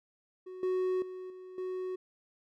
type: tone with level steps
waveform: triangle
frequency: 370 Hz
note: F#4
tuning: in tune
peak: -40 / -26 / -38 / -43 / -32 dBFS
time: 0.46-1.96 s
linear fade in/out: 10 ms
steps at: 0.63 / 1.02 / 1.3 / 1.58 s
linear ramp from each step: 2 ms
effects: none